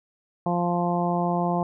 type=harmonic tone; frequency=174.61 Hz; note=F3; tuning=in tune; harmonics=1 / 2 / 3 / 4 / 5 / 6; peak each=-25 / -30 / -32 / -27 / -30 / -33 dBFS; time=0.46-1.63 s; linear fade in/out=2 ms; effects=none

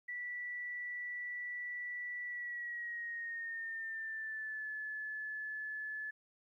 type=tone with pitch glide; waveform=sine; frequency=1959 to 1725.2 Hz; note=B6 to A6; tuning=-15 to -35 cents; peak=-39 dBFS; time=0.08-6.11 s; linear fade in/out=10 ms; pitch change=-220 cents; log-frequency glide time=2.25-4.69 s; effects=13-bit

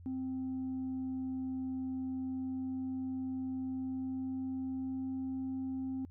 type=tone with pitch glide; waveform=sine; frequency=260.7 to 263.1 Hz; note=C4 to C4; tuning=-6 to +10 cents; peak=-33 dBFS; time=0.06-6.05 s; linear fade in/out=0 ms; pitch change=+16 cents; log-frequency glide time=3.63-5.2 s; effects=tanh soft clip ceiling -33 dBFS + added 87 Hz sine -50 dBFS peak until 6.1 s

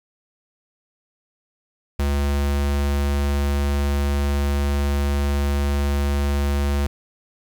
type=tone; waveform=square; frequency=71 Hz; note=C#2; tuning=42 cents sharp; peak=-19 dBFS; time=1.99-6.87 s; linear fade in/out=5 ms; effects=8-bit

